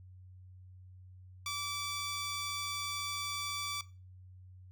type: tone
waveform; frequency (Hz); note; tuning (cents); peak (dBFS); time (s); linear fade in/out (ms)
10% pulse; 1158; D6; -25; -27; 1.46-3.81; 2
effects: noise-tail reverb RT60 0.3 s tail -17 dB re dry + added 92 Hz sine -51 dBFS peak until 4.71 s